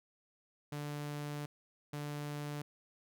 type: tone bursts at uneven times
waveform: sawtooth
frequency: 146.83 Hz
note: D3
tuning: in tune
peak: -35 dBFS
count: 2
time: 0.72-1.46 / 1.93-2.62 s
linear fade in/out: 5 ms
effects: none